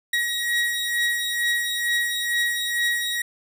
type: beating tone pair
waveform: 30% pulse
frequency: 1900 / 1902.2 Hz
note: A#6 / A#6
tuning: +33 / +35 cents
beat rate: 2.2 Hz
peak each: -20 / -25 dBFS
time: 0.13-3.22 s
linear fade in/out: 5 ms
effects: none